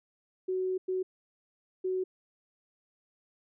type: tone bursts at uneven times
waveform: sine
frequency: 372.4 Hz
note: F#4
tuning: 11 cents sharp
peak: -28 dBFS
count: 3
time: 0.48-0.78 / 0.88-1.03 / 1.84-2.04 s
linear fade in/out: 10 ms
effects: none